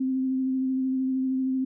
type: tone with vibrato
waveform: sine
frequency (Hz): 261.6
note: C4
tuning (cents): 0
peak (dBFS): -23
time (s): 0-1.65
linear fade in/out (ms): 10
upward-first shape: sine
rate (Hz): 13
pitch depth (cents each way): 16
effects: none